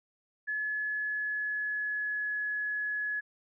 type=tone with pitch glide; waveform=sine; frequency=1709 to 1694.3 Hz; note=G#6 to G#6; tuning=+49 to +34 cents; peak=-30 dBFS; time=0.47-3.21 s; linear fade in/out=20 ms; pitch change=-15 cents; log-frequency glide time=0.58-2.36 s; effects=none